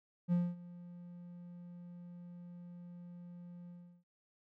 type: tone with ADSR envelope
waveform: triangle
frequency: 175.2 Hz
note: F3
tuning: 6 cents sharp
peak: -25 dBFS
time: 0.28-4.04 s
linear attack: 43 ms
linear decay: 230 ms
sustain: -21 dB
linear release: 350 ms
effects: none